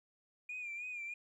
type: tone with vibrato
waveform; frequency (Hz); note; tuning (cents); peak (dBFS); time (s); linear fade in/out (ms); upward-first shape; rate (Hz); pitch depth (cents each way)
sine; 2422; D#7; -47; -39; 0.49-1.14; 5; sine; 3.2; 61
effects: tanh soft clip ceiling -37 dBFS + 13-bit